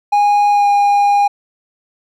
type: tone with pitch glide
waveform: triangle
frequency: 822 to 812.6 Hz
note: G#5 to G#5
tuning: -18 to -38 cents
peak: -7 dBFS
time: 0.12-1.28 s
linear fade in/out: 10 ms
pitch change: -20 cents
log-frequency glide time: 0.51-0.67 s
effects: none